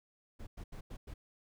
brown noise bursts at uneven times, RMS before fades -45 dBFS, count 5, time 0.39-0.47 / 0.57-0.64 / 0.72-0.81 / 0.9-0.97 / 1.07-1.14 s, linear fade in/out 10 ms, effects none

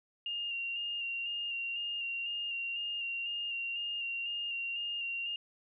sine tone with vibrato, 2794 Hz, F7, in tune, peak -34 dBFS, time 0.26-5.36 s, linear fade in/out 2 ms, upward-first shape square, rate 2 Hz, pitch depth 21 cents each way, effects none

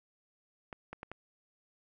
clicks, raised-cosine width 0.5 ms, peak -27 dBFS, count 4, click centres 0.728 / 0.93 / 1.031 / 1.116 s, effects none

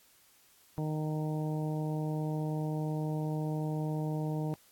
harmonic tone, 154.2 Hz, D#3, 15 cents flat, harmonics 1 / 2 / 3 / 4 / 5 / 6, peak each -32 / -38 / -42 / -44 / -46 / -48 dBFS, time 0.78-4.54 s, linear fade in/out 0 ms, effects white hiss -63 dBFS RMS until 4.71 s + AAC 64 kbps

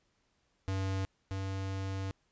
square tone pair in turn, 96 / 96.41 Hz, G2 / G2, -36 / -28 cents, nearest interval unison, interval 8 cents, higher second, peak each -32 / -35 dBFS, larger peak first, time 0.68-1.05 / 1.31-2.11 s, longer second, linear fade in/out 0 ms, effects pink hiss -75 dBFS RMS until 2.31 s + resampled to 16000 Hz

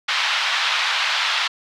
white band-pass noise, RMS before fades -21 dBFS, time 0.08-1.48 s, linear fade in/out 10 ms, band 870 to 4000 Hz, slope 24 dB/octave, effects none

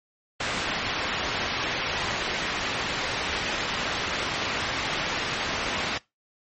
white low-pass noise, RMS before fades -29 dBFS, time 0.4-5.98 s, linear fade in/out 5 ms, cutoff 3000 Hz, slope 12 dB/octave, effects noise-tail reverb RT60 0.2 s tail -21 dB re dry + MP3 32 kbps

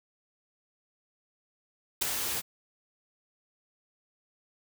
white noise with ADSR envelope, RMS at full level -24 dBFS, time 2.01-2.42 s, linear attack 13 ms, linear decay 4 ms, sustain -8 dB, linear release 33 ms, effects none

